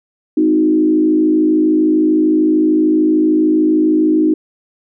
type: tone with frequency modulation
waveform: sine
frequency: 311.1 Hz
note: D#4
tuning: in tune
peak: -9 dBFS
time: 0.37-4.34 s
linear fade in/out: 5 ms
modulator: 53.2 Hz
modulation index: 0.79
effects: none